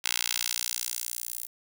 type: tone with high-pass filter sweep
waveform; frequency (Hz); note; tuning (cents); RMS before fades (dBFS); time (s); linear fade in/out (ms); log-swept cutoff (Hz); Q
10% pulse; 59.6; A#1; +39; -32; 0.04-1.47; 10; 2700 to 12000; 0.81
effects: none